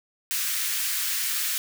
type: high-pass noise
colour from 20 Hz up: white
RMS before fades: -27 dBFS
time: 0.31-1.58 s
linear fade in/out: 0 ms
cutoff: 1400 Hz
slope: 24 dB/octave
effects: none